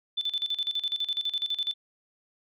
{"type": "tone with tremolo", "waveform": "sine", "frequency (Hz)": 3520, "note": "A7", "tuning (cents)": 0, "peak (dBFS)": -25, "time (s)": [0.17, 1.74], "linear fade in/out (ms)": 10, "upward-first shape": "square", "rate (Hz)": 12, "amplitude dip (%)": 80, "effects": []}